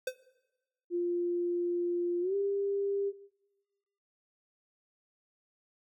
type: tone with exponential decay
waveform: square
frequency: 513 Hz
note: C5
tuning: 34 cents flat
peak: -28 dBFS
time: 0.07-0.15 s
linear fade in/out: 5 ms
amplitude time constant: 17 ms
type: tone with pitch glide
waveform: sine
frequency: 349.3 to 398.9 Hz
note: F4 to G4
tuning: 0 to +30 cents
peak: -28 dBFS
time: 0.9-3.13 s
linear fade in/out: 50 ms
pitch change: +230 cents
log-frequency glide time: 2.21-2.35 s
effects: noise-tail reverb RT60 1.0 s tail -18 dB re dry